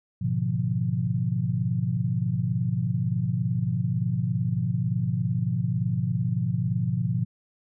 sine chord, G# diminished seventh, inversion none, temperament equal with one note detuned, 105.64 / 123.47 / 146.83 / 174.61 Hz, G#2 / B2 / D3 / F3, +30 / 0 / 0 / 0 cents, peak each -30 / -26 / -32 / -28 dBFS, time 0.21-7.25 s, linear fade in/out 10 ms, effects none

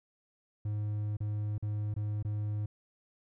triangle tone with dropouts, 105 Hz, G#2, 19 cents sharp, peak -29 dBFS, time 0.65-2.66 s, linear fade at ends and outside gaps 5 ms, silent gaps 1.169-1.204 / 1.581-1.625 / 1.941-1.963 / 2.227-2.248 s, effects none

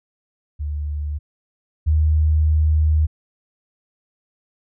sine tone pair in turn, 74 / 77.34 Hz, D2 / D#2, +14 / -10 cents, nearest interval minor second, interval 76 cents, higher second, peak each -22 / -13 dBFS, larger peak second, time 0.59-1.19 / 1.86-3.07 s, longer second, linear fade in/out 20 ms, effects none

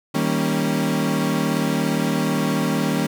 35% pulse chord, Eb dominant seventh, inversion none, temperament equal with one note detuned, 158.28 / 196 / 233.1 / 277.2 Hz, Eb3 / G3 / Bb3 / Db4, +30 / 0 / 0 / 0 cents, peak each -23 dBFS, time 0.14-3.07 s, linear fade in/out 10 ms, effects none

